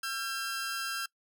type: tone cluster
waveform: sawtooth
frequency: 1352 / 1594 / 5020 Hz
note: E6 / G6 / D#8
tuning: +43 / +28 / +15 cents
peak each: -33 / -33 / -39 dBFS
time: 0.03-1.06 s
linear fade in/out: 5 ms
effects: noise-tail reverb RT60 0.1 s tail -22 dB re dry